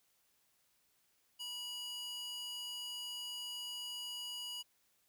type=tone with high-pass filter; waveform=square; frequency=971 Hz; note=B5; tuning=30 cents flat; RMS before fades=-44 dBFS; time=1.39-4.63 s; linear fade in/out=20 ms; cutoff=3300 Hz; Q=2.8; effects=white hiss -75 dBFS RMS until 5.08 s